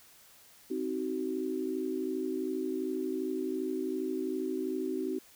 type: chord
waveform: sine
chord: C diminished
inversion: none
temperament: just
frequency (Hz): 261.6 / 314 / 376.7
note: C4 / Eb4 / Gb4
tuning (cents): 0 / +16 / +31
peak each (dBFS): -36 / -36 / -34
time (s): 0.7-5.19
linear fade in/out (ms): 10
effects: white hiss -58 dBFS RMS until 5.35 s